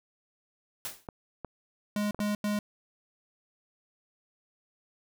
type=noise with exponential decay; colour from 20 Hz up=white; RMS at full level=-33 dBFS; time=0.85-1.07 s; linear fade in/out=1 ms; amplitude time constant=46 ms
type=clicks; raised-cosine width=1 ms; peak=-23 dBFS; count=4; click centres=1.088 / 1.447 / 2.146 / 2.192 s
type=tone bursts; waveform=square; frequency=207.7 Hz; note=G#3; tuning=in tune; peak=-28 dBFS; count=3; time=1.96-2.59 s; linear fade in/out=2 ms; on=150 ms; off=90 ms
effects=none